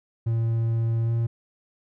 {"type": "tone with pitch glide", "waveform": "triangle", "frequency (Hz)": [114.4, 115.86], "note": ["A#2", "A#2"], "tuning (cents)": [-32, -10], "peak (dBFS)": -19, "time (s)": [0.26, 1.27], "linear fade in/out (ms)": 10, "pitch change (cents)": 22, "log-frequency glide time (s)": [1.03, 1.12], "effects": []}